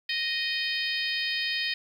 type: harmonic tone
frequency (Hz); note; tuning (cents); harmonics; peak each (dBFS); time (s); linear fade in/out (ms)
621; D#5; -3; 3 / 4 / 5 / 6 / 7 / 8; -32 / -33 / -34 / -35 / -35 / -36; 0.09-1.74; 5
effects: 9-bit